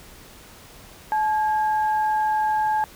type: tone pair together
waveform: sine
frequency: 859 / 1622.8 Hz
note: A5 / G#6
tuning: -42 / -41 cents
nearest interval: major seventh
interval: 1101 cents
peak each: -19 / -31 dBFS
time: 1.12-2.84 s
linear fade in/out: 0 ms
effects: pink hiss -46 dBFS RMS until 2.95 s